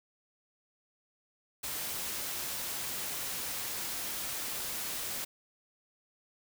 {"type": "noise", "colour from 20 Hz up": "white", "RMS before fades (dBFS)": -37, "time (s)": [1.63, 5.25], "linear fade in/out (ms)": 10, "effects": []}